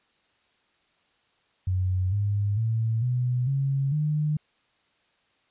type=tone with pitch steps; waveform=sine; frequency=92.5 / 102.04 / 112.57 / 124.19 / 137 / 151.14 Hz; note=F#2 / G#2 / A2 / B2 / C#3 / D#3; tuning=0 / -30 / +40 / +10 / -20 / -50 cents; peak=-22 dBFS; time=1.67-4.37 s; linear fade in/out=5 ms; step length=450 ms; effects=white hiss -67 dBFS RMS until 5.5 s + resampled to 8000 Hz